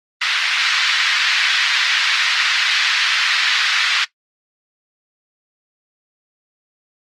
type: band-pass noise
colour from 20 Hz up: pink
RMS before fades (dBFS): -17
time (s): 0.21-4.05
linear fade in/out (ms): 10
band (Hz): 1500 to 4500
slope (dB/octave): 24
effects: noise-tail reverb RT60 0.1 s tail -17 dB re dry + Opus 24 kbps